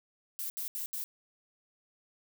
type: noise bursts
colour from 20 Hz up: violet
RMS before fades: -37 dBFS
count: 4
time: 0.39-1.04 s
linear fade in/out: 0 ms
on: 110 ms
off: 70 ms
effects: none